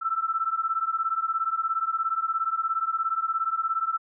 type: beating tone pair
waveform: sine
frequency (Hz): 1318.5 / 1335.5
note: E6 / E6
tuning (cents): 0 / +22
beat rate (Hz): 17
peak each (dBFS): -27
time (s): 0.01-3.98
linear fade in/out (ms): 20
effects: none